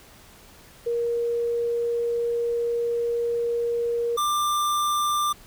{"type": "tone pair in turn", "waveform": ["sine", "square"], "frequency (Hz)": [471.1, 1187.1], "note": ["A#4", "D6"], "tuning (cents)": [18, 18], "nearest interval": "octave + major third", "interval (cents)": 1600, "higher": "second", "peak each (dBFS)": -22, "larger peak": "neither", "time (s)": [[0.86, 4.17], [4.17, 5.33]], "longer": "first", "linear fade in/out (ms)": 10, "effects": ["pink hiss -50 dBFS RMS until 5.46 s"]}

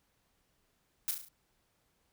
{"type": "noise with echo", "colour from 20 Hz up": "blue", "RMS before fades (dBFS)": -32, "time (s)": [1.08, 1.11], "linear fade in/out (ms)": 0, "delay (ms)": 35, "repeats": 5, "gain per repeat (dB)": -5, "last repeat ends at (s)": 1.285, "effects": ["pink hiss -75 dBFS RMS until 2.12 s"]}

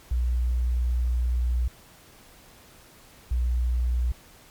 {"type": "tone pair in turn", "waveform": "sine", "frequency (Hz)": [60.8, 60.8], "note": ["B1", "B1"], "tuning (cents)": [-26, -26], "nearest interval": "unison", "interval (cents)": 0, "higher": "neither", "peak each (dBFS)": -21, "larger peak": "neither", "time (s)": [[0.11, 1.68], [3.31, 4.12]], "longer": "first", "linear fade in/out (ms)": 5, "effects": ["pink hiss -52 dBFS RMS until 4.5 s", "MP3 96 kbps"]}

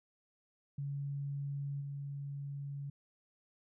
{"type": "tone with level steps", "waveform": "sine", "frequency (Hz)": 141, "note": "C#3", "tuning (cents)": 30, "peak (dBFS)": [-36, -39], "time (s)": [0.78, 2.9], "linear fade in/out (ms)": 5, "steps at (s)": 1.8, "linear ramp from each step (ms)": 20, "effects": []}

